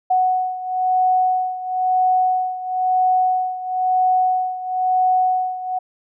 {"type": "beating tone pair", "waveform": "sine", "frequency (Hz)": [740, 741], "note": ["F#5", "F#5"], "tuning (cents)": [0, 2], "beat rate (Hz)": 1, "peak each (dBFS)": [-17, -21], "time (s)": [0.1, 5.79], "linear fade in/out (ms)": 10, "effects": []}